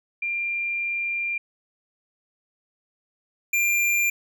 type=tone pair in turn; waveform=sine / square; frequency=2386 / 2386 Hz; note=D7 / D7; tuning=+27 / +27 cents; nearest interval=unison; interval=0 cents; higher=neither; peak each=-24 / -20 dBFS; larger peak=second; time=0.22-1.38 / 3.53-4.1 s; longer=first; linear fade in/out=5 ms; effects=none